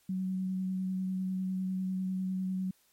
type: tone with vibrato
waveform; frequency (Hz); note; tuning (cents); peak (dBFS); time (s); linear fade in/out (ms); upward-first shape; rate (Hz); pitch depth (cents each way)
sine; 187.2; F#3; +20; -30; 0.09-2.71; 5; triangle; 10; 15
effects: white hiss -68 dBFS RMS until 2.92 s + MP3 64 kbps